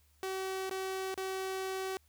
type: tone with dropouts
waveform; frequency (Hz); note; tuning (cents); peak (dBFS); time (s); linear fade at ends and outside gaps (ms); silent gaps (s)
sawtooth; 380.4; F#4; +48; -31; 0.23-1.97; 1; 0.695-0.71 / 1.142-1.176
effects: added 74 Hz sine -66 dBFS peak until 2.08 s + white hiss -71 dBFS RMS until 2.08 s